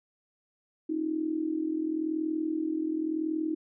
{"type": "tone with amplitude modulation", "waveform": "sine", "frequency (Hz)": 315.7, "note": "D#4", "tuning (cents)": 25, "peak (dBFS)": -24, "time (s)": [0.89, 3.55], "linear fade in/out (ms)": 10, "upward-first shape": "sine", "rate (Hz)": 40.9, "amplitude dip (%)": 75, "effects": []}